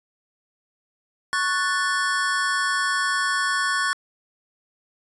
square chord, F# minor, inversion second, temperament equal, 1108.7 / 1480 / 1760 Hz, C#6 / F#6 / A6, 0 / 0 / 0 cents, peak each -26 dBFS, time 1.33-3.93 s, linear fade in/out 0 ms, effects resampled to 24000 Hz

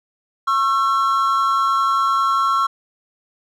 triangle tone pair together, 1094 / 1343.8 Hz, C#6 / E6, -23 / +33 cents, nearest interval major third, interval 356 cents, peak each -16 dBFS, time 0.47-2.67 s, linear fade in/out 10 ms, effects none

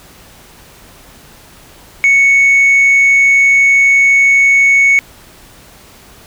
sine tone, 2217 Hz, C#7, in tune, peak -3 dBFS, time 2.04-4.99 s, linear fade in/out 0 ms, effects tanh soft clip ceiling -4 dBFS + pink hiss -40 dBFS RMS until 6.26 s

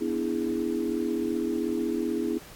sine chord, E dominant seventh, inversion second, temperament equal, 246.9 / 293.7 / 329.6 / 415.3 Hz, B3 / D4 / E4 / G#4, 0 / 0 / 0 / 0 cents, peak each -31 / -33 / -29 / -32 dBFS, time 0-2.39 s, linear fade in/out 20 ms, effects pink hiss -48 dBFS RMS until 2.55 s + AAC 64 kbps

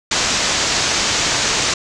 white low-pass noise, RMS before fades -18 dBFS, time 0.11-1.74 s, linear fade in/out 5 ms, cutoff 7200 Hz, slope 48 dB/octave, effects none

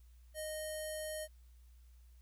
square tone with low-pass filter, 619 Hz, D#5, 9 cents flat, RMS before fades -42 dBFS, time 0.34-1.28 s, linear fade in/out 50 ms, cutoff 11000 Hz, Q 7.7, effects added 60 Hz sine -57 dBFS peak until 2.21 s + white hiss -75 dBFS RMS until 2.21 s

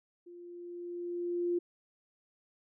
sine tone with level ramp, 349.2 Hz, F4, in tune, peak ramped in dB -48 to -27 dBFS, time 0.26-1.59 s, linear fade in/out 10 ms, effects none

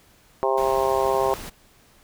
harmonic tone, 132.9 Hz, C3, 27 cents sharp, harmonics 3 / 4 / 5 / 6 / 7 / 8, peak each -24 / -25 / -26 / -27 / -27 / -28 dBFS, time 0.43-1.34 s, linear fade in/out 0 ms
pink noise, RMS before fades -37 dBFS, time 0.57-1.5 s, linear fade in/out 10 ms
effects pink hiss -56 dBFS RMS until 2.03 s

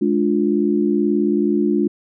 sine chord, D diminished, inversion second, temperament just, 211.4 / 293.7 / 352.4 Hz, Ab3 / D4 / F4, +31 / 0 / +16 cents, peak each -19 dBFS, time 0.01-1.88 s, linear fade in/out 10 ms, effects none

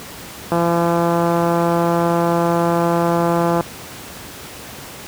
click train, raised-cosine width 1 ms, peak -4 dBFS, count 526, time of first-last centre 0.52-3.608 s, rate 170 Hz, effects pink hiss -34 dBFS RMS until 5.07 s + high-pass 80 Hz 12 dB/octave

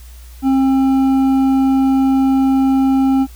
sine tone with hard clipping, 267.1 Hz, C4, 36 cents sharp, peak -12 dBFS, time 0.42-3.27 s, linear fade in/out 50 ms, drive 7 dB, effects added 60 Hz sine -34 dBFS peak until 3.35 s + white hiss -46 dBFS RMS until 3.35 s

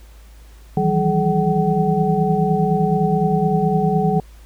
sine tone cluster, 159 / 168.7 / 192.8 / 425.5 / 756 Hz, D#3 / E3 / G3 / G#4 / F#5, +38 / +40 / -28 / +42 / +37 cents, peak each -21 dBFS, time 0.77-4.2 s, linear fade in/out 2 ms, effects added 54 Hz sine -40 dBFS peak until 4.45 s + pink hiss -52 dBFS RMS until 4.45 s

